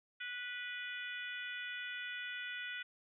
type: harmonic tone with a mistuned harmonic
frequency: 491.1 Hz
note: B4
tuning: 10 cents flat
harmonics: 3 / 4 / 5 / 6 / 7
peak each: -44 / -46 / -48 / -50 / -51 dBFS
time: 0.2-2.83 s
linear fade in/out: 10 ms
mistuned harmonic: 6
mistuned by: +15 cents
effects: none